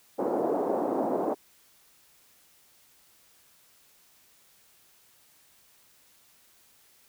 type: band-pass noise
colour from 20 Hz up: pink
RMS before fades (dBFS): -28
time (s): 0.18-1.35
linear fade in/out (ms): 20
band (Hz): 280 to 790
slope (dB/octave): 24
effects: white hiss -61 dBFS RMS until 7.08 s